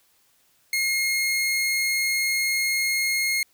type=tone; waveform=sawtooth; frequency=2148 Hz; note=C7; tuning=45 cents sharp; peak=-18 dBFS; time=0.73-3.43 s; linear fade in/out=2 ms; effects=white hiss -63 dBFS RMS until 3.53 s